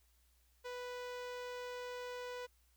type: tone with notch filter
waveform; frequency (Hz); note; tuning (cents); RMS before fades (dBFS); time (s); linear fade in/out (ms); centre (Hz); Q
sawtooth; 493.9; B4; 0; -45; 0.64-2.47; 20; 11000; 0.51
effects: added 60 Hz sine -70 dBFS peak until 2.76 s + white hiss -75 dBFS RMS until 2.76 s